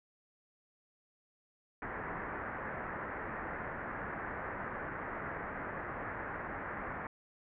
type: low-pass noise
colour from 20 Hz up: white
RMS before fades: -41 dBFS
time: 1.82-7.07 s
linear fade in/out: 2 ms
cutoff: 1900 Hz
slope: 48 dB/octave
effects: none